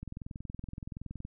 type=click train; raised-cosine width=5 ms; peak=-28 dBFS; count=27; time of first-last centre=0.03-1.251 s; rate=21.3 Hz; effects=none